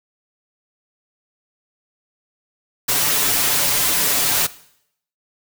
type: noise with comb filter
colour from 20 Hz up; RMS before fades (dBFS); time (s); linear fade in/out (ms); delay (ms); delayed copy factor
white; -18; 2.88-4.47; 10; 6.9; +0.75
effects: noise-tail reverb RT60 0.7 s tail -18 dB re dry

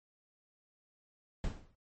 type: noise with exponential decay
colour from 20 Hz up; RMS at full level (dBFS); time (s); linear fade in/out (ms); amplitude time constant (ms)
brown; -32; 1.44-1.75; 1; 67
effects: MP3 32 kbps

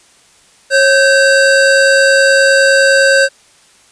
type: tone pair together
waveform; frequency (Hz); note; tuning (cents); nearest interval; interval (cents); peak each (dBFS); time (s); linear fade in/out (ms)
square; 545.9 / 1548; C#5 / G6; -27 / -22; octave + tritone; 1805; -10; 0.7-3.29; 50
effects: white hiss -47 dBFS RMS until 3.91 s + resampled to 22050 Hz

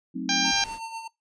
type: chord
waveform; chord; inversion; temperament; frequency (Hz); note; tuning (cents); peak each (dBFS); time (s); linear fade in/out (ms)
sine; F# diminished seventh; none; equal; 185 / 220 / 261.6 / 311.1; F#3 / A3 / C4 / Eb4; 0 / 0 / 0 / 0; -35 / -37 / -32 / -36; 0.14-0.52; 20
type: harmonic tone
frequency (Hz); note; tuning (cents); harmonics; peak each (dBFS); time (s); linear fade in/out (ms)
796; G5; +26; 1 / 2 / 3 / 4 / 5 / 6 / 7 / 8; -30 / -30 / -30 / -30 / -30 / -30 / -30 / -30; 0.29-0.64; 2
type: tone with tremolo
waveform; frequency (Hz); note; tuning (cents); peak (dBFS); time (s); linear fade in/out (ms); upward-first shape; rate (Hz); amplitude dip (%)
square; 904; A5; +47; -32; 0.44-1.08; 10; sine; 8.1; 55
type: noise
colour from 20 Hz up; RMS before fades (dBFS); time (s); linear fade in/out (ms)
pink; -44; 0.46-0.8; 50
effects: noise-tail reverb RT60 0.2 s tail -23 dB re dry + resampled to 22050 Hz

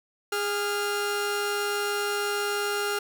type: tone pair together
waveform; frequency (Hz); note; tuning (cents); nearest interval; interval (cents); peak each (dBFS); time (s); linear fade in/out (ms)
sawtooth; 410.4 / 1396.9; G#4 / F6; -21 / 0; octave + major sixth; 2121; -24 / -26; 0.32-2.99; 5
effects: none

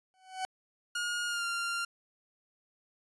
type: tone with exponential growth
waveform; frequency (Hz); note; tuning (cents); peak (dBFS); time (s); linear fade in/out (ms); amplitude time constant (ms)
40% pulse; 752; F#5; +28; -29; 0.14-0.45; 0; 66
type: tone with pitch glide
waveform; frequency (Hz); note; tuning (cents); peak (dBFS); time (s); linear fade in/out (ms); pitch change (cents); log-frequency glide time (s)
sawtooth; 1430 to 1390.1; F6 to F6; +41 to -8; -28; 0.95-1.85; 5; -49; 1.27-1.45
effects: resampled to 24000 Hz

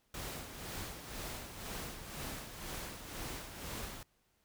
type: noise with tremolo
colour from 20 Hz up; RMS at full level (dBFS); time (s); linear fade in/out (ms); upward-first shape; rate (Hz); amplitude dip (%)
pink; -42; 0.14-4.03; 2; sine; 2; 55
effects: pink hiss -75 dBFS RMS until 4.44 s

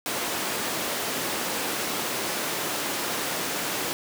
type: high-pass noise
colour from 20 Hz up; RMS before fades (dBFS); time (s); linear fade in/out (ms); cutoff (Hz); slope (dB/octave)
pink; -29; 0.06-3.93; 0; 270; 12
effects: none

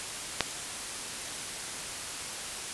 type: click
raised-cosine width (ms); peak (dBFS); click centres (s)
0.2; -6; 0.407
effects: white hiss -37 dBFS RMS until 2.73 s + resampled to 24000 Hz

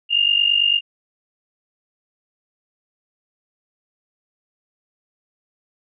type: tone pair together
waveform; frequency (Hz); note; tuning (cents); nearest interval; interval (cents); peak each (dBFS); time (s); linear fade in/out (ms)
sine; 2794 / 2843; F7 / F7; 0 / +30; unison; 30; -17; 0.09-0.81; 50
effects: none

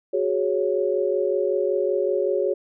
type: chord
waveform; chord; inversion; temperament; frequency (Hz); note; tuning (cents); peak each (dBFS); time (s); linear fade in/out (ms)
sine; F# suspended second; none; equal; 370 / 415.3 / 554.4; F#4 / G#4 / C#5; 0 / 0 / 0; -24; 0.13-2.54; 10
effects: none

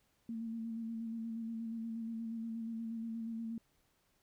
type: tone with vibrato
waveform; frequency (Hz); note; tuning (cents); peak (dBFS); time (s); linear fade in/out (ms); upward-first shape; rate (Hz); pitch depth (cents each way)
sine; 227.1; A#3; -45; -38; 0.29-3.58; 2; square; 8.4; 22
effects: pink hiss -75 dBFS RMS until 4.22 s

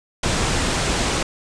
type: low-pass noise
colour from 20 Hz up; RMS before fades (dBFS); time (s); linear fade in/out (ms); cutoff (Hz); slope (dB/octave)
pink; -21; 0.23-1.23; 5; 9000; 48
effects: none

